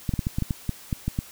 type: clicks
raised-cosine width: 5 ms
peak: -12 dBFS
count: 11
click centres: 0.092 / 0.138 / 0.192 / 0.269 / 0.385 / 0.423 / 0.508 / 0.693 / 0.928 / 1.08 / 1.189 s
effects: white hiss -46 dBFS RMS until 1.31 s